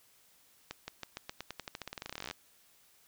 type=accelerating click train; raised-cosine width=0.2 ms; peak=-22 dBFS; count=28; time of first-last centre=0.71-2.311 s; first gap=170 ms; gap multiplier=0.9; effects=white hiss -65 dBFS RMS until 3.07 s